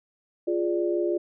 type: chord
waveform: sine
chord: D diminished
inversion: first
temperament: equal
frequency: 349.2 / 415.3 / 587.3 Hz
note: F4 / Ab4 / D5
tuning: 0 / 0 / 0 cents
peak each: -24 / -30 / -30 dBFS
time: 0.47-1.18 s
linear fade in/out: 10 ms
effects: none